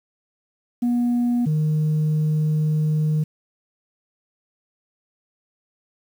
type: tone pair in turn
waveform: sine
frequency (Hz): 241.3 / 153.92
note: B3 / D#3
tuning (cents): -40 / -18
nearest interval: minor sixth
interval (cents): 778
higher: first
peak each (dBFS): -15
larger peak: neither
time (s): 0.82-1.46 / 1.46-3.24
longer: second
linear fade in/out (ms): 10
effects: tanh soft clip ceiling -16 dBFS + 8-bit